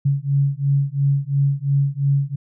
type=beating tone pair; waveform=sine; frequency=138.4 / 141.3 Hz; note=C#3 / C#3; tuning=-2 / +34 cents; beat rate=2.9 Hz; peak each=-19 dBFS; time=0.05-2.36 s; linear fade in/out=10 ms; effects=none